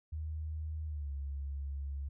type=tone with pitch glide; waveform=sine; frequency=77.78 to 69.7 Hz; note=D#2 to C#2; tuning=0 to +10 cents; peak=-36 dBFS; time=0.12-2.09 s; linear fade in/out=10 ms; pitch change=-190 cents; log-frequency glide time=0.86-1.12 s; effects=none